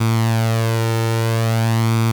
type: tone with flanger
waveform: sawtooth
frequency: 113.4 Hz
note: A#2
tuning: 47 cents flat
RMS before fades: -17 dBFS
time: 0-2.12 s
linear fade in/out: 10 ms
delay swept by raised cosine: 0.84 to 2.24 ms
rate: 0.5 Hz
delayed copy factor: +0.55
effects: 7-bit